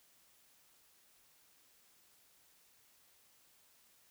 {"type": "silence", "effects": ["white hiss -68 dBFS RMS until 4.1 s"]}